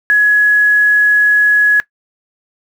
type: tone with quantisation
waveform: sine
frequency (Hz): 1683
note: G#6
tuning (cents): +23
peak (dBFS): -6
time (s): 0.1-1.8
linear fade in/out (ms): 0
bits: 6
effects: noise-tail reverb RT60 0.1 s tail -19 dB re dry